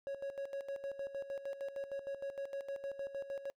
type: tone with tremolo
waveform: triangle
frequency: 553 Hz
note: C#5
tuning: 4 cents flat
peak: -35 dBFS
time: 0.07-3.5 s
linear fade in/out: 0 ms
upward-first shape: square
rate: 6.5 Hz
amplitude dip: 70%
effects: noise-tail reverb RT60 0.1 s tail -26 dB re dry